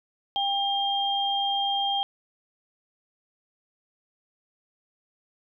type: tone pair together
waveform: sine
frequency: 796 / 3204 Hz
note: G5 / G7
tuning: +26 / +37 cents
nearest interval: 2 octaves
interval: 2411 cents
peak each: -26 dBFS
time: 0.36-2.03 s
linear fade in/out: 0 ms
effects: none